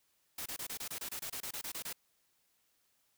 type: noise bursts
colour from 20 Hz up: white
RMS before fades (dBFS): -41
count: 15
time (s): 0.38-1.929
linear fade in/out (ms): 5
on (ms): 79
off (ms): 26
effects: white hiss -75 dBFS RMS until 3.17 s